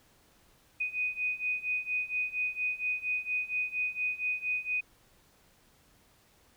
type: beating tone pair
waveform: sine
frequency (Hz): 2489 / 2493.3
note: D#7 / D#7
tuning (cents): 0 / +3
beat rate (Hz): 4.3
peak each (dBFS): -34 / -32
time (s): 0.8-4.81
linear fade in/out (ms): 10
effects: pink hiss -64 dBFS RMS until 6.56 s